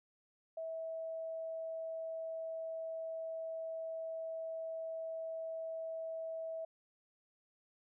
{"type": "tone", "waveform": "sine", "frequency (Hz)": 650, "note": "E5", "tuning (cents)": -24, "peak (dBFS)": -39, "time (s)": [0.57, 6.65], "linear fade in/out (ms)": 5, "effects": []}